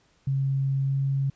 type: tone with pitch glide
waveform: sine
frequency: 136 to 136.87 Hz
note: C#3 to C#3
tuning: -33 to -22 cents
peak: -22 dBFS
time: 0.27-1.3 s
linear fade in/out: 5 ms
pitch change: +11 cents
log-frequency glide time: 0.84-0.95 s
effects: pink hiss -64 dBFS RMS until 1.35 s + resampled to 16000 Hz